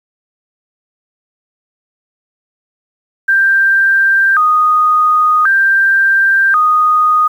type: tone with vibrato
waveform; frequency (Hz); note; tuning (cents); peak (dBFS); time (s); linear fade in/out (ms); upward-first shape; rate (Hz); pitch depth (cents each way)
sine; 1399; F6; +3; -7; 3.28-7.28; 10; square; 0.46; 210
effects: 7-bit